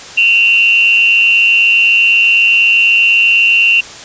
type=tone with amplitude modulation; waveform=sine; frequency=2748 Hz; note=F7; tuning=29 cents flat; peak=-3 dBFS; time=0.17-3.81 s; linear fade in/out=10 ms; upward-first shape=sine; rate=212 Hz; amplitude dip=65%; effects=white hiss -30 dBFS RMS until 4.04 s + resampled to 16000 Hz